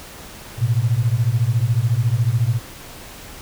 sine beating tone pair, 110.1 / 124.1 Hz, A2 / B2, +2 / +9 cents, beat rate 14 Hz, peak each -18 dBFS, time 0.57-2.6 s, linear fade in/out 50 ms, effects pink hiss -38 dBFS RMS until 3.41 s

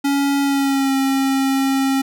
square tone with pitch glide, 280 to 269.8 Hz, C#4 to C#4, +18 to -47 cents, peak -16 dBFS, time 0.04-2.02 s, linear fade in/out 10 ms, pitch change -65 cents, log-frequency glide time 0.42-0.94 s, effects none

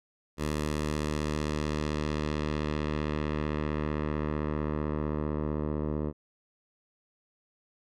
10% pulse tone with low-pass filter sweep, 75.6 Hz, D#2, 49 cents flat, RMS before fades -31 dBFS, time 0.37-6.13 s, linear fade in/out 50 ms, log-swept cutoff 12000 to 710 Hz, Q 0.82, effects none

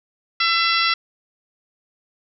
harmonic tone, 672 Hz, E5, 33 cents sharp, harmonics 2 / 3 / 4 / 5 / 6 / 7 / 8, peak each -21 / -23 / -24 / -25 / -26 / -26 / -27 dBFS, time 0.4-0.94 s, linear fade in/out 5 ms, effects none

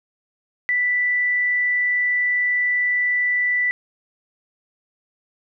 sine tone, 1975.5 Hz, B6, in tune, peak -17 dBFS, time 0.69-3.71 s, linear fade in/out 0 ms, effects none

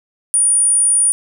sine tone, 9480 Hz, D9, 15 cents sharp, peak -10 dBFS, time 0.34-1.12 s, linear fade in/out 0 ms, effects none

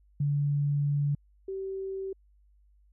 sine tone pair in turn, 144 / 385.2 Hz, D3 / G4, -34 / -30 cents, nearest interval octave + perfect fourth, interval 1704 cents, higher second, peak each -24 / -32 dBFS, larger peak first, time 0.2-1.15 / 1.48-2.13 s, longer first, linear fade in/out 5 ms, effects added 50 Hz sine -59 dBFS peak until 2.92 s

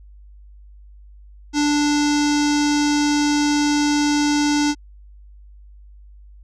square tone with low-pass filter, 293.7 Hz, D4, in tune, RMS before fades -18 dBFS, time 1.53-4.75 s, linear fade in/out 50 ms, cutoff 6000 Hz, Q 3.5, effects added 50 Hz sine -41 dBFS peak until 6.43 s

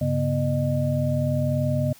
sine tone cluster, 99 / 139.4 / 242.6 / 609 Hz, G2 / C#3 / B3 / D#5, +18 / +10 / -31 / -37 cents, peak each -28 / -23 / -28 / -27 dBFS, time 0.01-1.93 s, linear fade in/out 5 ms, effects white hiss -51 dBFS RMS until 1.99 s

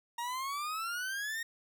40% pulse exponential sweep, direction up, 932.3 to 1864.7 Hz, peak -34 dBFS, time 0.18-1.43 s, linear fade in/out 5 ms, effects none

